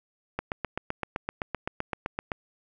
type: click train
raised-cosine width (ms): 0.5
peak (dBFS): -14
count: 16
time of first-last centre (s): 0.39-2.318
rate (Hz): 7.78
effects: none